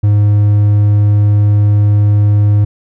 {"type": "tone", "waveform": "triangle", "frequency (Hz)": 103.5, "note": "G#2", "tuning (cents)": -5, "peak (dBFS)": -4, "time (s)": [0.03, 2.65], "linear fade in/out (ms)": 10, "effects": []}